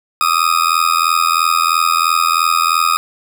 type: tone with amplitude modulation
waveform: 40% pulse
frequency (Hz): 1244.5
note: D#6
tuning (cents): 0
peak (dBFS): -7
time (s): 0.21-2.97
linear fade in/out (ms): 0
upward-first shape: sine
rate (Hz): 83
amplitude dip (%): 90
effects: none